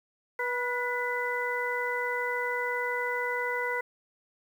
harmonic tone with a mistuned harmonic, 488.2 Hz, B4, 20 cents flat, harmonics 1 / 2 / 3 / 4, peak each -33 / -34 / -35 / -32 dBFS, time 0.39-3.81 s, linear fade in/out 5 ms, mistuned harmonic 4, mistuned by +41 cents, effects 9-bit

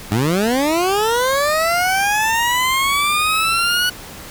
20% pulse linear sweep, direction up, 96.1 to 1480 Hz, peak -10 dBFS, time 0.11-3.9 s, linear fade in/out 10 ms, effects pink hiss -35 dBFS RMS until 4.3 s

